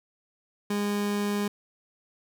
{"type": "tone", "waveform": "30% pulse", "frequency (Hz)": 204.9, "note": "G#3", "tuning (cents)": -23, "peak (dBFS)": -23, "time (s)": [0.7, 1.48], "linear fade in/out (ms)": 5, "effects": []}